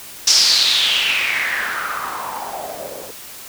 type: noise with low-pass filter sweep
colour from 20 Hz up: blue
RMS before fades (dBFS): -19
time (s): 0.27-3.11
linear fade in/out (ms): 5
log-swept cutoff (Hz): 5600 to 470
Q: 4.9
effects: white hiss -36 dBFS RMS until 3.48 s